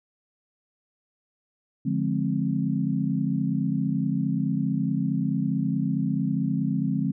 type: chord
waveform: sine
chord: D half-diminished seventh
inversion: none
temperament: just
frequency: 146.83 / 176.2 / 211.4 / 264.3 Hz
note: D3 / F3 / Ab3 / C4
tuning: 0 / +16 / +31 / +18 cents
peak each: -28 dBFS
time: 1.85-7.12 s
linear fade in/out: 10 ms
effects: none